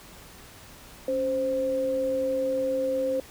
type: tone pair together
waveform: sine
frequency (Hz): 277.2 / 523.3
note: C#4 / C5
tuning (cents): 0 / 0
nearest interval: major seventh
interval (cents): 1100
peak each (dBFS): -33 / -24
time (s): 1.08-3.2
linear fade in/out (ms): 2
effects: pink hiss -48 dBFS RMS until 3.3 s